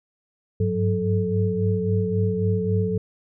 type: tone cluster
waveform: sine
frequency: 98.7 / 102.4 / 181.7 / 436.8 Hz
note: G2 / G#2 / F#3 / A4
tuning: +12 / -24 / -31 / -13 cents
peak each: -25 dBFS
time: 0.6-2.98 s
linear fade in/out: 5 ms
effects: none